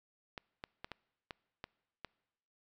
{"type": "clicks", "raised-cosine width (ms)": 0.3, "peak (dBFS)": -26, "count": 7, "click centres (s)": [0.378, 0.639, 0.845, 0.917, 1.308, 1.641, 2.047], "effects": ["noise-tail reverb RT60 1.0 s tail -25 dB re dry"]}